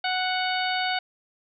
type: harmonic tone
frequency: 740 Hz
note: F#5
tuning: in tune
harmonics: 1 / 2 / 3 / 4 / 5 / 6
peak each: -27 / -30 / -32 / -33 / -34 / -35 dBFS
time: 0.04-0.99 s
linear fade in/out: 5 ms
effects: none